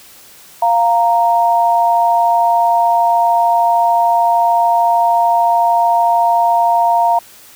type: tone pair together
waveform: sine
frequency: 697 / 930.4 Hz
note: F5 / A#5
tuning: -4 / -4 cents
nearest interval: perfect fourth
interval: 500 cents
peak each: -12 dBFS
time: 0.62-7.19 s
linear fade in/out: 5 ms
effects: white hiss -41 dBFS RMS until 7.55 s